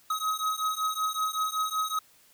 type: beating tone pair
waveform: square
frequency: 1267 / 1272.3 Hz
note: D#6 / D#6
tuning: +31 / +38 cents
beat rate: 5.3 Hz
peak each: -31 dBFS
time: 0.1-1.99 s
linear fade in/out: 5 ms
effects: white hiss -60 dBFS RMS until 2.33 s